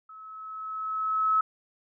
sine tone with level ramp, 1292 Hz, E6, 35 cents flat, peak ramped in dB -44 to -19 dBFS, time 0.09-1.41 s, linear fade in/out 5 ms, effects none

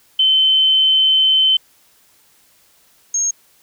sine tone pair in turn, 3072 / 6509 Hz, G7 / G#8, -36 / -36 cents, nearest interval octave + minor second, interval 1300 cents, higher second, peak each -10 / -15 dBFS, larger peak first, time 0.19-1.57 / 3.14-3.31 s, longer first, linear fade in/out 5 ms, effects white hiss -54 dBFS RMS until 3.62 s

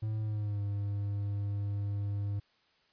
triangle tone with pitch glide, 108.6 to 101.33 Hz, A2 to G#2, -22 to -42 cents, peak -29 dBFS, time 0.02-2.4 s, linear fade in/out 10 ms, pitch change -120 cents, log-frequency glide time 0.21-0.61 s, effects white hiss -69 dBFS RMS until 2.92 s + resampled to 11025 Hz

